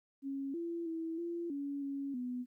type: tone with pitch steps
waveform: sine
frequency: 274.3 / 338.5 / 326.6 / 341.5 / 282.2 / 277.7 / 248.3 Hz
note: C#4 / E4 / E4 / F4 / C#4 / C#4 / B3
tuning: -18 / +46 / -16 / -39 / +31 / +3 / +9 cents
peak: -36 dBFS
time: 0.22-2.46 s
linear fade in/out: 50 ms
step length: 320 ms
effects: 13-bit